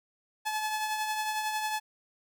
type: tone with tremolo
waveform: sawtooth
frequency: 860 Hz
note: A5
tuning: 40 cents flat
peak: -24 dBFS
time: 0.45-1.8 s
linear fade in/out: 20 ms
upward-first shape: triangle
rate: 11 Hz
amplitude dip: 45%
effects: none